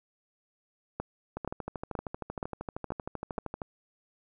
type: two click trains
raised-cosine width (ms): 1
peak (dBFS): -18 / -21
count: 6 / 30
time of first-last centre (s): 1-3.381 / 1.37-3.618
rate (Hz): 2.1 / 12.9
effects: none